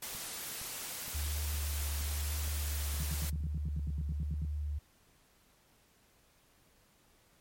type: noise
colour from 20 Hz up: white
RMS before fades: -41 dBFS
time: 0.02-3.3 s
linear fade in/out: 5 ms
type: click train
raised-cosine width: 5 ms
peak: -38 dBFS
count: 9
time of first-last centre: 0.15-3.871 s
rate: 2.15 Hz
type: tone with vibrato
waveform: sine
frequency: 73.42 Hz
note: D2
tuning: in tune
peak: -33 dBFS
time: 1.14-4.79 s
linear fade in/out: 10 ms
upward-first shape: sine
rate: 0.98 Hz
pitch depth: 27 cents each way
type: tone bursts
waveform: sine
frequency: 155 Hz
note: D#3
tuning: 6 cents flat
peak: -35 dBFS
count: 14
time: 3-4.45 s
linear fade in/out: 2 ms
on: 33 ms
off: 76 ms
effects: pink hiss -67 dBFS RMS until 7.4 s + MP3 64 kbps